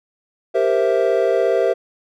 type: chord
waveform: triangle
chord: C dominant seventh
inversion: second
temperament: equal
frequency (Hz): 392 / 466.2 / 523.3 / 659.3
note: G4 / Bb4 / C5 / E5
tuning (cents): 0 / 0 / 0 / 0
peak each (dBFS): -18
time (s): 0.54-1.74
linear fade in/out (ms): 20
effects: none